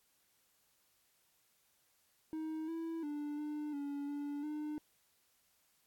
triangle tone with pitch steps, 315.3 / 328.6 / 294.1 / 298.9 / 284.6 / 288.4 / 301.4 Hz, D#4 / E4 / D4 / D4 / C#4 / D4 / D4, +23 / -5 / +3 / +31 / +46 / -31 / +45 cents, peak -36 dBFS, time 2.33-4.78 s, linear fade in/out 0 ms, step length 350 ms, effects white hiss -74 dBFS RMS until 5.86 s + AAC 64 kbps

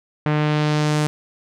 sawtooth tone with low-pass filter sweep, 150.9 Hz, D3, 47 cents sharp, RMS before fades -19 dBFS, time 0.26-1.07 s, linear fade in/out 0 ms, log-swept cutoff 2100 to 9300 Hz, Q 1.1, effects none

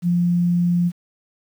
sine tone, 174.61 Hz, F3, in tune, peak -15 dBFS, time 0.02-0.92 s, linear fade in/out 50 ms, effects 8-bit

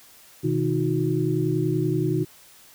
sine tone cluster, 127 / 157.8 / 314 / 364.1 Hz, B2 / D#3 / D#4 / F#4, +49 / +25 / +16 / -28 cents, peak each -26 dBFS, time 0.43-2.25 s, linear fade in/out 20 ms, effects white hiss -51 dBFS RMS until 2.74 s

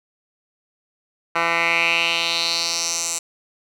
10% pulse tone with band-pass filter sweep, 168.1 Hz, E3, 34 cents sharp, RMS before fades -21 dBFS, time 1.35-3.19 s, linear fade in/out 10 ms, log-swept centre 1600 to 7600 Hz, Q 3.4, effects none

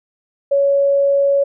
sine tone, 559 Hz, C#5, 14 cents sharp, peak -11 dBFS, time 0.51-1.44 s, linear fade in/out 10 ms, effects none

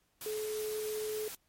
sine tone in noise, 429.1 Hz, A4, 43 cents flat, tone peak -34 dBFS, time 0.26-1.28 s, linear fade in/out 2 ms, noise white, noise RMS -44 dBFS, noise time 0.21-1.35 s, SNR +7 dB, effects pink hiss -74 dBFS RMS until 1.48 s + MP3 64 kbps

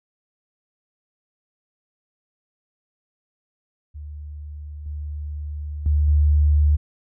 sine tone with level steps, 74.3 Hz, D2, 21 cents sharp, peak -32 / -27 / -15 / -13 dBFS, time 3.94-6.77 s, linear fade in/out 20 ms, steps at 4.86 / 5.86 / 6.08 s, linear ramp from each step 2 ms, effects none

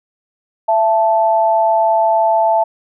sine tone pair together, 668 / 876.9 Hz, E5 / A5, +23 / -6 cents, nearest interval perfect fourth, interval 471 cents, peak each -13 dBFS, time 0.68-2.64 s, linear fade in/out 10 ms, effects none

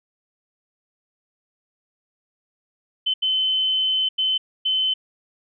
sine tone bursts at uneven times, 3055 Hz, G7, 45 cents flat, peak -18 dBFS, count 4, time 3.06-3.14 / 3.22-4.09 / 4.18-4.38 / 4.65-4.94 s, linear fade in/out 10 ms, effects none

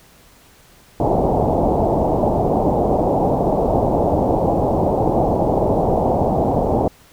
white low-pass noise, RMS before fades -17 dBFS, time 1-6.88 s, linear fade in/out 2 ms, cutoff 830 Hz, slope 48 dB/octave, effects pink hiss -49 dBFS RMS until 7.12 s

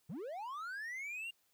triangle linear sweep, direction up, 124.5 to 2832 Hz, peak -39 dBFS, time 0.09-1.31 s, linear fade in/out 10 ms, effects white hiss -75 dBFS RMS until 1.53 s

